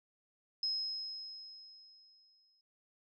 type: tone with exponential decay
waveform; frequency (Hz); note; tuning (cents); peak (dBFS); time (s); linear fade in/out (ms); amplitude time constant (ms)
sine; 5130; E8; -48; -31; 0.63-2.61; 2; 430
effects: none